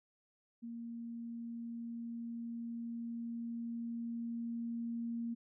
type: tone with level ramp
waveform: sine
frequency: 233.1 Hz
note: A#3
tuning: in tune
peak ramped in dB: -42 to -36 dBFS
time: 0.62-5.35 s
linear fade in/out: 20 ms
effects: none